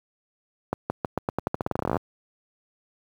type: accelerating click train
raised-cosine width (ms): 1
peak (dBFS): -10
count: 22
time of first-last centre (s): 0.73-1.967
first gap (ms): 170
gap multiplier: 0.87
effects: high-pass 80 Hz 12 dB/octave + 8-bit